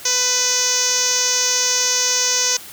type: tone with low-pass filter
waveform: 5% pulse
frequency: 498.5 Hz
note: B4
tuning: 16 cents sharp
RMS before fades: -18 dBFS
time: 0.05-2.57 s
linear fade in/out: 5 ms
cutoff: 6200 Hz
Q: 8.7
effects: white hiss -37 dBFS RMS until 2.72 s